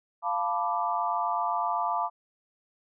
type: chord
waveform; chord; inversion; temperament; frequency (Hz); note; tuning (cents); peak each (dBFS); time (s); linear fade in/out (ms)
sine; B half-diminished seventh; second; equal; 698.5 / 880 / 987.8 / 1174.7; F5 / A5 / B5 / D6; 0 / 0 / 0 / 0; -31; 0.22-2.1; 50
effects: none